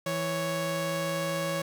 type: tone pair together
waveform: sawtooth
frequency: 164.82 / 554.4 Hz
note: E3 / C#5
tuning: 0 / 0 cents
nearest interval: octave + major sixth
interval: 2100 cents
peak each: -29 / -26 dBFS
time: 0.06-1.62 s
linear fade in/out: 5 ms
effects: none